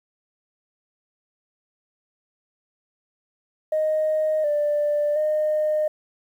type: tone with pitch steps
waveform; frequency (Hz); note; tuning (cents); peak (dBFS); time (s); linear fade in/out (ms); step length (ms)
sine; 621 / 590 / 612; D#5 / D5 / D#5; -3 / +8 / -29; -18; 3.72-5.88; 5; 720
effects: tanh soft clip ceiling -15 dBFS + 9-bit